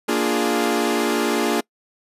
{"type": "chord", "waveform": "sawtooth", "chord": "Bb dominant seventh", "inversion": "none", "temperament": "equal", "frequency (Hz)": [233.1, 293.7, 349.2, 415.3], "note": ["Bb3", "D4", "F4", "Ab4"], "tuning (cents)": [0, 0, 0, 0], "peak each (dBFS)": -20, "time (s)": [0.08, 1.61], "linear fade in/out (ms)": 10, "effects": ["noise-tail reverb RT60 0.1 s tail -25 dB re dry", "resampled to 32000 Hz"]}